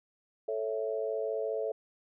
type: chord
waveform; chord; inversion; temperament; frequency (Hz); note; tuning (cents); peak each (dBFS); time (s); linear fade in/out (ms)
sine; A major; none; equal; 440 / 554.4 / 659.3; A4 / C#5 / E5; 0 / 0 / 0; -33 / -36 / -36; 0.48-1.72; 5
effects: none